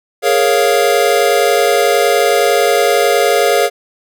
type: chord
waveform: square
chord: Bb minor seventh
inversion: third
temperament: equal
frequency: 415.3 / 466.2 / 554.4 / 698.5 Hz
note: Ab4 / Bb4 / Db5 / F5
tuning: 0 / 0 / 0 / 0 cents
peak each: -16 dBFS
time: 0.22-3.7 s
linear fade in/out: 50 ms
effects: none

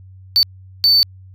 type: tone bursts at uneven times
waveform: triangle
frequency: 4529 Hz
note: C#8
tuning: 36 cents sharp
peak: -8 dBFS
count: 2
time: 0.36-0.43 / 0.84-1.03 s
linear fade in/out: 0 ms
effects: added 94 Hz sine -38 dBFS peak until 1.34 s

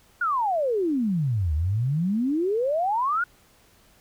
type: exponential two-way sweep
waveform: sine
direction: down then up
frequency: 1480 to 73.1 to 1480 Hz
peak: -21 dBFS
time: 0.21-3.24 s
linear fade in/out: 5 ms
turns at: 1.54 s
effects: pink hiss -58 dBFS RMS until 4 s

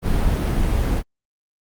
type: noise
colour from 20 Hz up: brown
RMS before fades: -19 dBFS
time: 0.02-1.03 s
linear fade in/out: 50 ms
effects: Opus 32 kbps

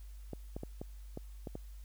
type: clicks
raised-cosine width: 2 ms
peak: -27 dBFS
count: 7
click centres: 0.333 / 0.565 / 0.634 / 0.815 / 1.174 / 1.472 / 1.554 s
effects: added 50 Hz sine -46 dBFS peak until 1.84 s + white hiss -66 dBFS RMS until 1.84 s

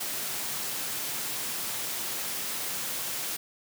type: high-pass noise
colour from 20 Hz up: white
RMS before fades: -33 dBFS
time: 0-3.37 s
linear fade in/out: 10 ms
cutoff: 100 Hz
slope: 48 dB/octave
effects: none

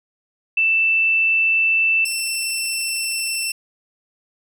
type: tone pair in turn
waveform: sine / 15% pulse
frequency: 2656 / 2687 Hz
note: E7 / E7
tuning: +12 / +33 cents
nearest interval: unison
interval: 21 cents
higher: second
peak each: -14 dBFS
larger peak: neither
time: 0.57-2.05 / 2.05-3.52 s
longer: first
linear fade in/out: 5 ms
effects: none

